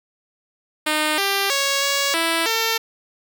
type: tone with pitch steps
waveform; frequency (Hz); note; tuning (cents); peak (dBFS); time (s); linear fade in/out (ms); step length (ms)
5% pulse; 306.3 / 395.5 / 554 / 559 / 330.3 / 451.4; D#4 / G4 / C#5 / C#5 / E4 / A4; -27 / +15 / -1 / +14 / +4 / +44; -7; 0.86-2.78; 10; 320
effects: none